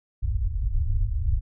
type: low-pass noise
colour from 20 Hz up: pink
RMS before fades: -24 dBFS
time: 0.22-1.41 s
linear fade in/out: 10 ms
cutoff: 110 Hz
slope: 96 dB/octave
effects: none